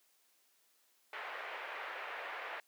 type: band-pass noise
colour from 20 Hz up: white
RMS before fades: -44 dBFS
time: 1.13-2.6 s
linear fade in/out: 2 ms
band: 460 to 2300 Hz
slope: 24 dB/octave
effects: white hiss -72 dBFS RMS until 2.67 s + high-pass 300 Hz 12 dB/octave